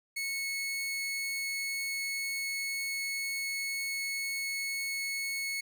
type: tone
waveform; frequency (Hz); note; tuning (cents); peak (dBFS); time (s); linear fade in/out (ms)
sawtooth; 2199; C#7; -14; -29; 0.16-5.61; 10
effects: none